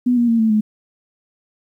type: tone with pitch steps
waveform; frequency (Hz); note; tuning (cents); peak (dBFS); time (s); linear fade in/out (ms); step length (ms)
sine; 246.9 / 238.2 / 229.8 / 221.7 / 213.9; B3 / A#3 / A#3 / A3 / A3; 0 / +38 / -25 / +13 / -49; -12; 0.06-0.61; 10; 110
effects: 9-bit